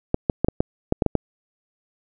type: clicks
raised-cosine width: 2 ms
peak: -4 dBFS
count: 9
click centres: 0.144 / 0.298 / 0.446 / 0.485 / 0.605 / 0.924 / 1.022 / 1.063 / 1.153 s
effects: none